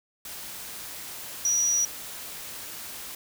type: tone in noise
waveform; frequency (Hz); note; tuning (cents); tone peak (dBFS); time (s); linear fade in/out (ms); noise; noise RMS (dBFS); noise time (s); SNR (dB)
sine; 5810; F#8; -32; -21; 1.45-1.85; 2; white; -39; 0.25-3.15; +15
effects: none